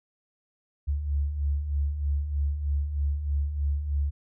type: beating tone pair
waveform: sine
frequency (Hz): 69.3 / 72.5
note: C#2 / D2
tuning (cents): 0 / -22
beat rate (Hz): 3.2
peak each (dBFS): -33 / -25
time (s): 0.87-4.11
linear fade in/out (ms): 20
effects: none